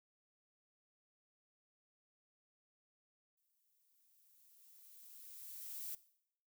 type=noise with exponential growth; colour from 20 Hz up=violet; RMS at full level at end=-44 dBFS; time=3.37-5.95 s; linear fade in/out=5 ms; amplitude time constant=560 ms; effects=noise-tail reverb RT60 0.7 s tail -18 dB re dry